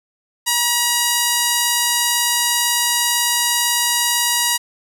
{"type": "tone", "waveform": "5% pulse", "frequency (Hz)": 958, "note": "A#5", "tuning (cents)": 47, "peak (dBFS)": -3, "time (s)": [0.46, 4.58], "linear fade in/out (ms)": 20, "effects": []}